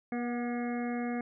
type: harmonic tone with a mistuned harmonic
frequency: 240.2 Hz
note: B3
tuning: 48 cents flat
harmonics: 1 / 2 / 3 / 5 / 6 / 7 / 8 / 9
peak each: -32 / -40 / -40 / -49 / -52 / -47 / -53 / -46 dBFS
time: 0.12-1.21 s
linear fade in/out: 2 ms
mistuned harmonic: 3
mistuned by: +21 cents
effects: none